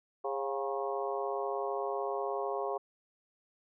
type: harmonic tone with a mistuned harmonic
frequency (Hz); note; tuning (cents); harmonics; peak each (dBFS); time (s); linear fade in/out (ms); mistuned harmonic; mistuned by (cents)
136; C#3; -33; 3 / 4 / 5 / 6 / 7 / 8; -36 / -38 / -38 / -43 / -42 / -41; 0.24-2.78; 10; 5; +63
effects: none